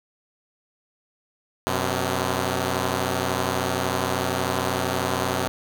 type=tone pair together; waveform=5% pulse; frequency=92.9 / 127.52 Hz; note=F#2 / C3; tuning=+7 / -44 cents; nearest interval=perfect fourth; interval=549 cents; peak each=-14 dBFS; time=1.67-5.48 s; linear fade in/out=0 ms; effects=7-bit